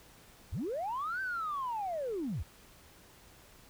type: linear two-way sweep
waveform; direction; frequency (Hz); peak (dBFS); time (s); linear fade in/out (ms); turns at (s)
sine; up then down; 52.5 to 1568 to 52.5; -32; 0.52-2.43; 10; 1.21
effects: tanh soft clip ceiling -29 dBFS + pink hiss -58 dBFS RMS until 3.69 s